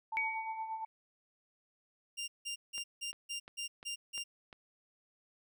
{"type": "tone with tremolo", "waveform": "sine", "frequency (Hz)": 886, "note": "A5", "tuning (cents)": 12, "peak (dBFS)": -35, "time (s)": [0.12, 0.85], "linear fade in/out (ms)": 5, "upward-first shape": "sine", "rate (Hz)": 8.6, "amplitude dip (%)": 55}
{"type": "tone with exponential decay", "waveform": "sine", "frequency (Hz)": 2252, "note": "C#7", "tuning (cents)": 27, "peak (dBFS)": -29, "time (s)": [0.17, 0.86], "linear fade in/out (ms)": 0, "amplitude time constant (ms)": 150}
{"type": "tone bursts", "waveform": "20% pulse", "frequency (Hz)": 2794, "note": "F7", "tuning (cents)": 0, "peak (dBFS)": -33, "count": 8, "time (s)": [2.17, 4.24], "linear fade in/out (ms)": 20, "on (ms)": 110, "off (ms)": 170}
{"type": "click train", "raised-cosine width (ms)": 0.3, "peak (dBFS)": -34, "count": 6, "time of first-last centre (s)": [2.78, 4.528], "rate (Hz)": 2.86}
{"effects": []}